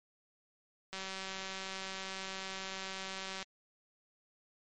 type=click train; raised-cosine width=0.2 ms; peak=-24 dBFS; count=478; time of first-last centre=0.93-3.427 s; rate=191 Hz; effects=MP3 48 kbps